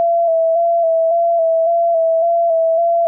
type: tone with vibrato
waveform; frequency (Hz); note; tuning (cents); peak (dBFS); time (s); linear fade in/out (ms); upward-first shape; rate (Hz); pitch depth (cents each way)
sine; 667; E5; +20; -11; 0-3.07; 0; square; 1.8; 31
effects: none